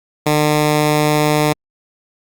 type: tone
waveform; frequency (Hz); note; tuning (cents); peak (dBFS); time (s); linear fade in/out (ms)
10% pulse; 150.6; D3; +44; -4; 0.26-1.53; 5
effects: Opus 48 kbps